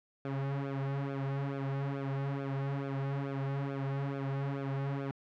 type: tone with flanger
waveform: sawtooth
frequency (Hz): 137.9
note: C#3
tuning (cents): -9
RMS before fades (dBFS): -35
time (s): 0.25-5.11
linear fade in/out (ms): 0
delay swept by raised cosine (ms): 1 to 4.3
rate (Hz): 2.3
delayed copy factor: -0.8
effects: low-pass 2000 Hz 12 dB/octave